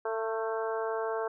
harmonic tone with a mistuned harmonic, 223.2 Hz, A3, 25 cents sharp, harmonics 2 / 3 / 4 / 5 / 6 / 7, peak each -32 / -36 / -38 / -40 / -42 / -43 dBFS, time 0.05-1.28 s, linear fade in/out 5 ms, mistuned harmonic 5, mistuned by -27 cents, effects none

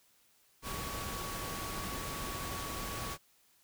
sine tone in noise, 1125 Hz, C#6, 25 cents sharp, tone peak -44 dBFS, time 0.62-3.18 s, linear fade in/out 50 ms, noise pink, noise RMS -40 dBFS, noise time 0.62-3.18 s, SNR -7 dB, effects white hiss -68 dBFS RMS until 3.63 s

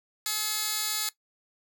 15% pulse tone with high-pass filter, 427.7 Hz, A4, 49 cents flat, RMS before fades -30 dBFS, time 0.26-1.09 s, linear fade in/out 2 ms, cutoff 3600 Hz, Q 0.61, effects noise-tail reverb RT60 0.1 s tail -18 dB re dry

